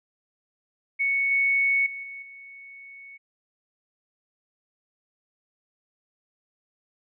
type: tone with level steps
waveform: sine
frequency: 2217 Hz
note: C#7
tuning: in tune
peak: -21 / -19 / -33 / -36 / -42 dBFS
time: 0.99-3.18 s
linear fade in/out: 20 ms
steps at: 1.31 / 1.86 / 2.03 / 2.22 s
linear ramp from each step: 5 ms
effects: none